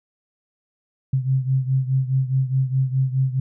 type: beating tone pair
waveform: sine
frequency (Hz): 130.81 / 135.61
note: C3 / C#3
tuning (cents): 0 / -38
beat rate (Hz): 4.8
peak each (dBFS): -19 / -23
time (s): 1.13-3.4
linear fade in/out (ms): 5
effects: none